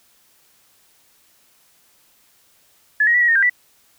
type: tone with pitch steps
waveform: sine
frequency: 1715 / 1887 / 1950 / 1909 / 1840 / 1593 / 1964 Hz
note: A6 / A#6 / B6 / A#6 / A#6 / G6 / B6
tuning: -45 / +21 / -23 / +41 / -23 / +27 / -10 cents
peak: -12 dBFS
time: 3-3.497 s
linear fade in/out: 5 ms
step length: 71 ms
effects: white hiss -57 dBFS RMS until 3.98 s